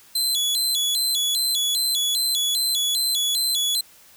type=tone with vibrato; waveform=sawtooth; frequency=3723 Hz; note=A#7; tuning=3 cents flat; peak=-17 dBFS; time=0.15-3.81 s; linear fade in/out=5 ms; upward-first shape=square; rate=2.5 Hz; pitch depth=160 cents each way; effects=white hiss -51 dBFS RMS until 4.16 s